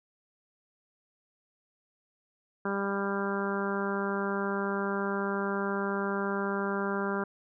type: harmonic tone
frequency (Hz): 198.4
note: G3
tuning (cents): +21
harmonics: 1 / 2 / 3 / 4 / 5 / 6 / 7 / 8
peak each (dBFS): -33 / -33 / -39 / -41 / -38 / -40 / -37 / -40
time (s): 2.65-7.24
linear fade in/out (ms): 5
effects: none